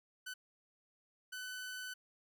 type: tone bursts at uneven times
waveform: sawtooth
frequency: 1504 Hz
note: F#6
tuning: 28 cents sharp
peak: -39 dBFS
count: 2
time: 0.26-0.34 / 1.32-1.94 s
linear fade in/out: 10 ms
effects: none